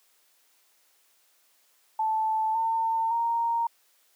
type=tone with pitch steps; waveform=sine; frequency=877 / 902.7 / 929.1 Hz; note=A5 / A5 / A#5; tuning=-6 / +44 / -6 cents; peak=-23 dBFS; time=1.99-3.67 s; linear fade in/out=5 ms; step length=560 ms; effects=white hiss -65 dBFS RMS until 4.15 s + high-pass 400 Hz 12 dB/octave